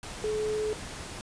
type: tone in noise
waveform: sine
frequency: 428.2 Hz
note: A4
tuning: 47 cents flat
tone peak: -27 dBFS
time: 0.24-0.73 s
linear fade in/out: 0 ms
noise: pink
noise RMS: -40 dBFS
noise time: 0.03-1.21 s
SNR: +10 dB
effects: resampled to 22050 Hz